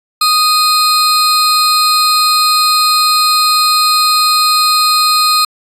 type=tone pair together; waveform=40% pulse; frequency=1244.5 / 4177 Hz; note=D#6 / C8; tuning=0 / -4 cents; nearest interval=octave + major sixth; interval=2096 cents; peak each=-10 dBFS; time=0.21-5.45 s; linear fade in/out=5 ms; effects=resampled to 32000 Hz